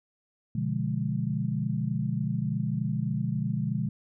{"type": "chord", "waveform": "sine", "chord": "B diminished seventh", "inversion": "none", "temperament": "equal", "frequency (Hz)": [123.47, 146.83, 174.61, 207.7], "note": ["B2", "D3", "F3", "Ab3"], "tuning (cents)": [0, 0, 0, 0], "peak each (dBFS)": [-31, -31, -33, -32], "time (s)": [0.55, 3.89], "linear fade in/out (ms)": 5, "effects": []}